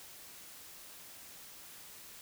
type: silence
effects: white hiss -52 dBFS RMS until 2.21 s